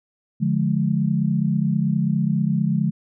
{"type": "chord", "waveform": "sine", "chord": "D diminished", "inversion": "none", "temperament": "just", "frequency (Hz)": [146.83, 176.2, 211.4], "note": ["D3", "F3", "Ab3"], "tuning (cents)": [0, 16, 31], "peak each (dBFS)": -22, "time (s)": [0.4, 2.91], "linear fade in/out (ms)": 20, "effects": []}